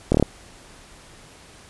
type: slowing click train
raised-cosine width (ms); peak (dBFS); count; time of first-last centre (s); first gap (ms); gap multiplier
2; -3; 5; 0.12-0.226; 25; 1.04
effects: pink hiss -47 dBFS RMS until 1.69 s + resampled to 24000 Hz